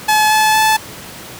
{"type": "tone with pitch steps", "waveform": "sawtooth", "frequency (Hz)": [857, 864, 871], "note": ["A5", "A5", "A5"], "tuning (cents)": [-46, -32, -18], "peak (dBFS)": -6, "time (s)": [0.08, 0.77], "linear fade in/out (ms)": 10, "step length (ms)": 230, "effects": ["pink hiss -32 dBFS RMS until 1.39 s", "high-pass 100 Hz 12 dB/octave"]}